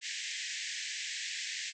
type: band-pass noise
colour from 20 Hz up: pink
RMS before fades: -39 dBFS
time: 0.01-1.73 s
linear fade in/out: 50 ms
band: 1700 to 7800 Hz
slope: 96 dB/octave
effects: none